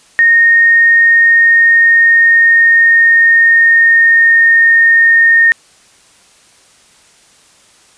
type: tone with pitch glide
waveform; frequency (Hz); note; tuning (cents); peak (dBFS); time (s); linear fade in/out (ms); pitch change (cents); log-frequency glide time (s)
sine; 1849 to 1837.3; A#6 to A#6; -15 to -26; -4; 0.19-5.52; 0; -11; 0.78-4.53
effects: white hiss -46 dBFS RMS until 7.97 s + resampled to 22050 Hz